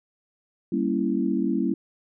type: chord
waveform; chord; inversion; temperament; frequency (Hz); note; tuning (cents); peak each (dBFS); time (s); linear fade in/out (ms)
sine; G diminished seventh; none; equal with one note detuned; 196 / 233.1 / 277.2 / 332.5; G3 / Bb3 / Db4 / Fb4; 0 / 0 / 0 / +15; -27; 0.72-1.74; 5
effects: none